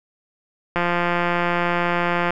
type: click train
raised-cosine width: 0.5 ms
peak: -6 dBFS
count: 270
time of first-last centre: 0.76-2.306 s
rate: 174 Hz
effects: none